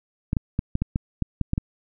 clicks, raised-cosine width 5 ms, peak -10 dBFS, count 10, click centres 0.331 / 0.368 / 0.591 / 0.754 / 0.82 / 0.959 / 1.223 / 1.413 / 1.534 / 1.579 s, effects none

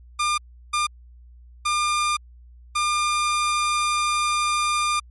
sawtooth tone bursts at uneven times, 1202 Hz, D6, 40 cents sharp, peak -16 dBFS, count 4, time 0.19-0.38 / 0.73-0.87 / 1.65-2.17 / 2.75-5 s, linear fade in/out 10 ms, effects added 60 Hz sine -44 dBFS peak until 5.1 s + MP3 48 kbps

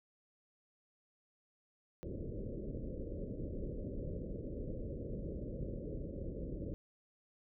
pink low-pass noise, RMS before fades -42 dBFS, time 2.03-6.74 s, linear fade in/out 0 ms, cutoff 580 Hz, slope 96 dB/octave, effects none

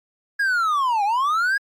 triangle linear two-way sweep, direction down then up, 1665 to 784 to 1665 Hz, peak -16 dBFS, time 0.39-1.58 s, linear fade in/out 10 ms, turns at 1.04 s, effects AAC 64 kbps

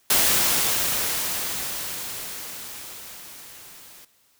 white noise with level ramp, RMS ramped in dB -18 to -47 dBFS, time 0.1-4.05 s, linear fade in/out 5 ms, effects white hiss -62 dBFS RMS until 4.39 s

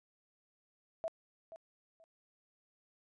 sine tone with echo, 655 Hz, E5, 11 cents flat, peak -34 dBFS, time 1.04-1.08 s, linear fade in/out 0 ms, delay 480 ms, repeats 2, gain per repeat -13 dB, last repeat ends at 2.04 s, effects resampled to 22050 Hz

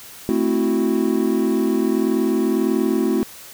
triangle chord, F# half-diminished seventh, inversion first, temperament equal, 220 / 261.6 / 329.6 / 370 Hz, A3 / C4 / E4 / F#4, 0 / 0 / 0 / 0 cents, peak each -20 dBFS, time 0.29-3.23 s, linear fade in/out 0 ms, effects white hiss -40 dBFS RMS until 3.53 s

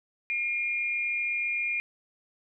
sine tone pair together, 2141 / 2413 Hz, C7 / D7, +39 / +46 cents, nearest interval major second, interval 207 cents, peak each -35 / -27 dBFS, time 0.3-1.8 s, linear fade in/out 0 ms, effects none

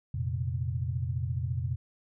sine chord, F suspended fourth, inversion none, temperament just, 87.31 / 116.41 / 130.96 Hz, F2 / Bb2 / C3, 0 / -2 / +2 cents, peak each -33 / -33 / -33 dBFS, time 0.14-1.76 s, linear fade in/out 5 ms, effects none

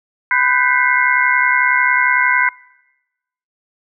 sine tone cluster, 1001 / 1495 / 1566 / 1991 / 2127 Hz, B5 / F#6 / G6 / B6 / C7, +23 / +17 / -2 / +14 / +28 cents, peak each -18 dBFS, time 0.31-2.49 s, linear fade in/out 2 ms, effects noise-tail reverb RT60 1.0 s tail -24 dB re dry

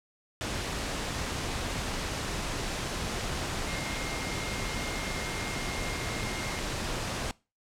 sine tone in noise, 2127 Hz, C7, 28 cents sharp, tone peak -41 dBFS, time 3.67-6.59 s, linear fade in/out 0 ms, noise pink, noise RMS -33 dBFS, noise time 0.41-7.31 s, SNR -11 dB, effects noise-tail reverb RT60 0.3 s tail -23 dB re dry + low-pass 8000 Hz 12 dB/octave

